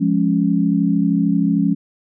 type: chord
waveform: sine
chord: Db major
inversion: first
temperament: equal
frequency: 174.61 / 207.7 / 277.2 Hz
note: F3 / Ab3 / Db4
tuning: 0 / 0 / 0 cents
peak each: -18 dBFS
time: 0-1.75 s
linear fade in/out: 20 ms
effects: none